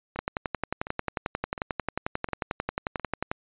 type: two click trains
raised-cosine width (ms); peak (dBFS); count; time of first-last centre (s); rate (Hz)
0.5; -12 / -21; 36 / 5; 0.19-3.315 / 0.16-2.997; 11.2 / 1.41
effects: resampled to 8000 Hz